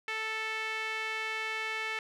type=tone with band-pass filter; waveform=sawtooth; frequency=440 Hz; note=A4; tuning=in tune; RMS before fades=-35 dBFS; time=0.08-1.99 s; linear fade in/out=2 ms; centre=2200 Hz; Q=2.4; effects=none